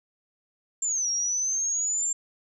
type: exponential two-way sweep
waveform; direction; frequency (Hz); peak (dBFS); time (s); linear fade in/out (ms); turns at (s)
sine; down then up; 7390 to 5590 to 7390; -24; 0.82-2.13; 5; 1.1
effects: none